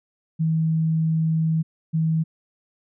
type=tone pair in turn; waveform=sine; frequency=160.5 / 160.5 Hz; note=E3 / E3; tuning=-46 / -46 cents; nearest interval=unison; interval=0 cents; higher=neither; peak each=-18 dBFS; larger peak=neither; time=0.39-1.63 / 1.93-2.24 s; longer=first; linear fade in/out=20 ms; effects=none